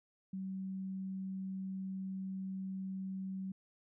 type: tone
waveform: sine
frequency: 190.5 Hz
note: G3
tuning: 49 cents flat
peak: -38 dBFS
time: 0.33-3.52 s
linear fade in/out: 5 ms
effects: none